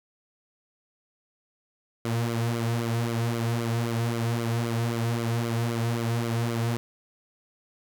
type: tone with flanger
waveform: sawtooth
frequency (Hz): 116.54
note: A#2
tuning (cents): 0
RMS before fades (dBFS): -27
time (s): 2.05-6.77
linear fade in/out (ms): 0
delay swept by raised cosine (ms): 1.1 to 3.7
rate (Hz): 3.8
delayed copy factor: -0.7
effects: none